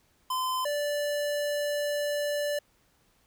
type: tone pair in turn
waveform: square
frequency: 1026 / 584.4 Hz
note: C6 / D5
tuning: -34 / -9 cents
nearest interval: minor seventh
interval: 975 cents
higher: first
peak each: -28 dBFS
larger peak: neither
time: 0.3-0.65 / 0.65-2.59 s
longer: second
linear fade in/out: 5 ms
effects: pink hiss -67 dBFS RMS until 3.26 s